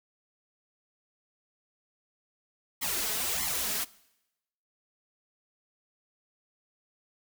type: noise with flanger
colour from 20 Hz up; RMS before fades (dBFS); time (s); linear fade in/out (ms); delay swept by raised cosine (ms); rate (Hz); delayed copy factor
white; -31; 2.81-3.85; 20; 0.93 to 4.73; 1.6; +1
effects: noise-tail reverb RT60 0.9 s tail -21 dB re dry